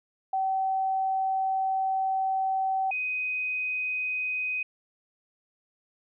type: tone pair in turn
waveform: sine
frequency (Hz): 766 / 2506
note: G5 / D#7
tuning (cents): -40 / +12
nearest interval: octave + major sixth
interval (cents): 2052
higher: second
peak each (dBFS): -24 / -27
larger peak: first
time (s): 0.33-2.91 / 2.91-4.63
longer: first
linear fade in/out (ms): 5
effects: none